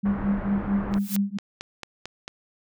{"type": "tone with tremolo", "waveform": "sine", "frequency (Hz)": 200, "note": "G3", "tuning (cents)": 35, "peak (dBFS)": -18, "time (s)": [0.03, 1.38], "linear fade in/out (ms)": 10, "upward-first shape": "triangle", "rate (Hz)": 4.5, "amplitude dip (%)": 100}
{"type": "low-pass noise", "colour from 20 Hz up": "pink", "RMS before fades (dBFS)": -33, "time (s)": [0.05, 0.99], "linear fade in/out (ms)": 10, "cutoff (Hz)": 1600, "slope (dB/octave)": 24}
{"type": "noise with exponential growth", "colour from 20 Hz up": "blue", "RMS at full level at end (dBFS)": -27, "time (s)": [0.91, 1.16], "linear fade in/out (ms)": 5, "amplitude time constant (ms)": 53}
{"type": "click train", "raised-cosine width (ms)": 0.2, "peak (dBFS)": -17, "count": 7, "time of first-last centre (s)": [0.94, 2.279], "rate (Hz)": 4.48}
{"effects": []}